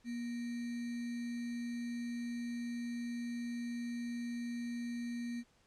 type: tone with sample-and-hold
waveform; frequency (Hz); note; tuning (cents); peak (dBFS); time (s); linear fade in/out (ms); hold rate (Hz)
sine; 238.6; A#3; +41; -37; 0.04-5.44; 50; 2100
effects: pink hiss -70 dBFS RMS until 5.66 s + low-pass 8000 Hz 12 dB/octave